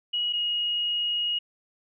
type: tone pair in turn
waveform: sine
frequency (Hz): 2907 / 2882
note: F#7 / F#7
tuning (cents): -31 / -46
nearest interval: unison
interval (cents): 15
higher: first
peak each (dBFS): -24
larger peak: neither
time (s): 0.13-0.33 / 0.33-1.39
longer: second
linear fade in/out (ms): 10
effects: none